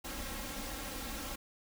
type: noise with comb filter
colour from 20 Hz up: pink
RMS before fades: -41 dBFS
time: 0.04-1.36 s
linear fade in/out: 10 ms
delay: 3.7 ms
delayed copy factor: +0.9
effects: none